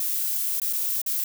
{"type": "noise with dropouts", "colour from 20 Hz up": "violet", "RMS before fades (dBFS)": -26, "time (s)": [0, 1.24], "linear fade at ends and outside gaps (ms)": 2, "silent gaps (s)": [[0.599, 0.617], [0.728, 0.732], [1.017, 1.062]], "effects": []}